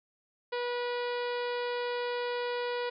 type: harmonic tone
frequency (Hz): 486.3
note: B4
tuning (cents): -27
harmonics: 1 / 2 / 3 / 4 / 5 / 6 / 7 / 8 / 9 / 10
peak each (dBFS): -32 / -38 / -42 / -44 / -46 / -48 / -49 / -50 / -51 / -52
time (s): 0.52-2.9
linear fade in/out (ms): 10
effects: none